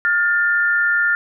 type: tone pair together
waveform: sine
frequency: 1416.9 / 1781 Hz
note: F6 / A6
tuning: +25 / +21 cents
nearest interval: major third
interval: 396 cents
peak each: -16 / -18 dBFS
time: 0.05-1.15 s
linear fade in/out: 0 ms
effects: none